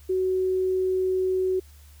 sine tone, 373.4 Hz, F#4, 16 cents sharp, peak -21 dBFS, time 0.09-1.6 s, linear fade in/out 10 ms, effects added 73 Hz sine -47 dBFS peak until 2 s + white hiss -57 dBFS RMS until 2 s

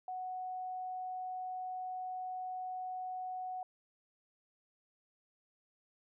sine tone, 740 Hz, F#5, in tune, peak -38 dBFS, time 0.08-3.63 s, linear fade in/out 2 ms, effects none

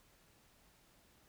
silence, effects pink hiss -68 dBFS RMS until 1.28 s

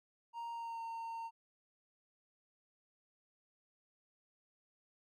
triangle tone with pitch glide, 932.3 to 914.7 Hz, A#5 to A#5, 0 to -33 cents, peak -39 dBFS, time 0.33-1.31 s, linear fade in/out 50 ms, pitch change -33 cents, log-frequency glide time 0.52-0.81 s, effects none

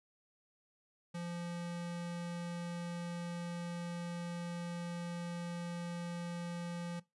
square tone, 172.7 Hz, F3, 19 cents flat, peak -40 dBFS, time 1.14-7 s, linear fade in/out 10 ms, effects noise-tail reverb RT60 0.2 s tail -19 dB re dry + resampled to 24000 Hz

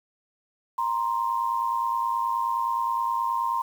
sine tone pair together, 937 / 1046.5 Hz, A#5 / C6, +9 / 0 cents, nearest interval major second, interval 191 cents, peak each -26 dBFS, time 0.78-3.62 s, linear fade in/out 5 ms, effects 8-bit

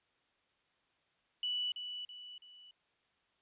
sine tone with echo, 2960 Hz, F#7, in tune, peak -33 dBFS, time 1.43-1.72 s, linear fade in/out 2 ms, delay 330 ms, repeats 3, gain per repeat -7 dB, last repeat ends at 2.71 s, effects white hiss -75 dBFS RMS until 3.41 s + resampled to 8000 Hz

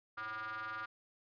square ring-modulated tone, 110 Hz, A2, in tune, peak -38 dBFS, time 0.17-0.86 s, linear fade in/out 10 ms, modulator 1310 Hz, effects resampled to 11025 Hz

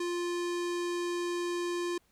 square tone with low-pass filter, 349.4 Hz, F4, 1 cent sharp, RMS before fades -33 dBFS, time 0-1.98 s, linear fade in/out 5 ms, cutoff 8000 Hz, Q 1.1, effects pink hiss -70 dBFS RMS until 2.11 s

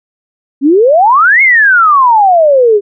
sine exponential two-way sweep, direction up then down, 260 to 2201 to 394.1 Hz, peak -3 dBFS, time 0.61-2.81 s, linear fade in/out 50 ms, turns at 1.42 s, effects none

